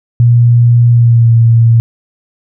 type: tone with pitch glide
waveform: sine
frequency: 119.3 to 115.5 Hz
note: A#2 to A#2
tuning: +41 to -16 cents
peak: -3 dBFS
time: 0.2-1.8 s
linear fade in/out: 0 ms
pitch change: -57 cents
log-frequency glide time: 0.9-1.32 s
effects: none